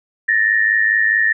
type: tone pair together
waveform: sine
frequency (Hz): 1760 / 1864.7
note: A6 / A#6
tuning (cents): 0 / 0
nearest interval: minor second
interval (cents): 100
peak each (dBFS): -15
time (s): 0.28-1.33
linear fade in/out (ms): 10
effects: none